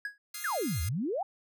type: tone with exponential decay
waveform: triangle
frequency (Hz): 1661.2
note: G#6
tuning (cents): 0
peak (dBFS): -28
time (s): 0.05-0.18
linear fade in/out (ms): 2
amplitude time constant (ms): 28
type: chord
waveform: 5% pulse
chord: F minor seventh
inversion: third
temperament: equal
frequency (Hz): 1244.5 / 1396.9 / 1661.2 / 2093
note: Eb6 / F6 / Ab6 / C7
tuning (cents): 0 / 0 / 0 / 0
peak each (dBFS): -35 / -35 / -35 / -30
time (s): 0.34-0.89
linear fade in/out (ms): 5
type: exponential two-way sweep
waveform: sine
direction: down then up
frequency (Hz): 1864.7 to 73.42 to 835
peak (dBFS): -29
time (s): 0.44-1.23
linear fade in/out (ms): 5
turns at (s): 0.82
effects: none